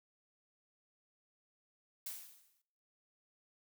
blue noise with exponential decay, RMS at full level -41 dBFS, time 2.06-2.62 s, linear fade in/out 5 ms, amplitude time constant 120 ms, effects noise-tail reverb RT60 0.8 s tail -24 dB re dry

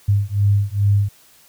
sine beating tone pair, 100 / 102.4 Hz, G2 / G#2, +35 / -24 cents, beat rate 2.4 Hz, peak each -17 dBFS, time 0.08-1.09 s, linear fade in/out 10 ms, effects white hiss -51 dBFS RMS until 1.48 s

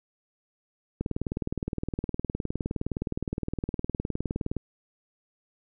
click train, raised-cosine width 3 ms, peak -16 dBFS, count 70, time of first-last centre 1.01-4.567 s, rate 19.4 Hz, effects none

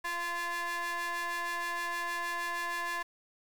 40% pulse ring-modulated tone, 344.2 Hz, F4, 25 cents flat, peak -29 dBFS, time 0.04-3.03 s, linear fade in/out 10 ms, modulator 1380 Hz, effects 10-bit

